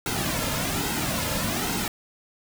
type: noise with flanger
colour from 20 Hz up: pink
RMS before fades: -27 dBFS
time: 0.06-1.88 s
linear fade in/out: 2 ms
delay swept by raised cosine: 1.7 to 2.67 ms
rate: 1.2 Hz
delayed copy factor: -0.65
effects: none